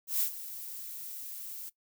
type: noise with ADSR envelope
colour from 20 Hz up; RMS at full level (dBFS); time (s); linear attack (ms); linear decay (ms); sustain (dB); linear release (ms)
violet; -27; 0.07-1.7; 140; 92; -15; 16
effects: noise-tail reverb RT60 0.1 s tail -19 dB re dry